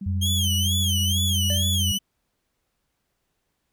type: tone with tremolo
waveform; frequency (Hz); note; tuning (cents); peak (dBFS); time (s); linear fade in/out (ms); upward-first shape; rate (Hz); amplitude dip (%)
sine; 196.2; G3; +2; -29; 0.01-1.98; 5; sine; 14; 35
type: tone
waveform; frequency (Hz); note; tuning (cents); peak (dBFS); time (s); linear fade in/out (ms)
sine; 90; F#2; -47; -22; 0.06-1.92; 5
type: tone with vibrato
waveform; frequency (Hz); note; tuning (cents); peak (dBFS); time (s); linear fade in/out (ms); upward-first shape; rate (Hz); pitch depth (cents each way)
sawtooth; 3169; G7; +18; -20; 0.21-1.99; 20; sine; 2.2; 140
type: tone with exponential decay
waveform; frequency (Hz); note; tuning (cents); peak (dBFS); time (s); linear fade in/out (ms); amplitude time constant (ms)
square; 587.3; D5; 0; -30; 1.5-1.86; 1; 77
effects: pink hiss -75 dBFS RMS until 3.72 s